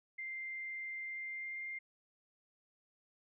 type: tone with pitch glide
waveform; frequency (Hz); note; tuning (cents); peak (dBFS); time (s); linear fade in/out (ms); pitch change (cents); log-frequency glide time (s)
sine; 2093 to 2108; C7 to C7; 0 to +12; -40; 0.18-1.79; 10; +12; 1.02-1.65
effects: none